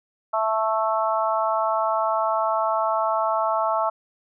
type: harmonic tone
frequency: 220 Hz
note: A3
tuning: in tune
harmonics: 3 / 4 / 5 / 6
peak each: -24 / -25 / -26 / -27 dBFS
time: 0.33-3.9 s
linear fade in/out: 10 ms
effects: none